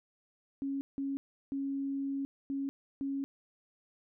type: tone bursts at uneven times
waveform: sine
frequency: 275.3 Hz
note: C#4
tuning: 12 cents flat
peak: -32 dBFS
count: 5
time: 0.62-0.81 / 0.98-1.17 / 1.52-2.25 / 2.5-2.69 / 3.01-3.24 s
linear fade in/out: 0 ms
effects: none